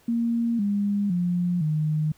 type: tone with pitch steps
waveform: sine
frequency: 233.1 / 202.9 / 176.66 / 153.79 Hz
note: A#3 / G#3 / F3 / D#3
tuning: 0 / -40 / +20 / -20 cents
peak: -21 dBFS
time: 0.08-2.12 s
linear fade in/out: 5 ms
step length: 510 ms
effects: pink hiss -59 dBFS RMS until 2.17 s